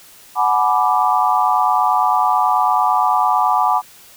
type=chord; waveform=sine; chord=G# half-diminished seventh; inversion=third; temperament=equal with one note detuned; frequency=740 / 849 / 987.8 / 1174.7 Hz; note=F#5 / G#5 / B5 / D6; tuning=0 / +38 / 0 / 0 cents; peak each=-18 dBFS; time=0.35-3.82 s; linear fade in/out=50 ms; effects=white hiss -44 dBFS RMS until 4.16 s